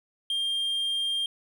triangle tone, 3200 Hz, G7, 35 cents sharp, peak -24 dBFS, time 0.3-1.26 s, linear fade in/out 2 ms, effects none

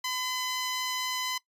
10% pulse tone, 1013 Hz, B5, 44 cents sharp, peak -21 dBFS, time 0.04-1.38 s, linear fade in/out 5 ms, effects noise-tail reverb RT60 0.1 s tail -19 dB re dry + resampled to 32000 Hz

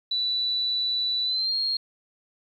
sine tone with pitch glide, 3962 to 4246 Hz, B7 to C8, +5 to +25 cents, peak -23 dBFS, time 0.11-1.77 s, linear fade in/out 5 ms, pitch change +120 cents, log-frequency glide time 1.24-1.55 s, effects 10-bit

